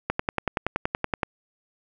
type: click train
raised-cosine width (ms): 0.5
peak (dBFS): -8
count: 13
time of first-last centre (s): 0.1-1.232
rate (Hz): 10.6
effects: none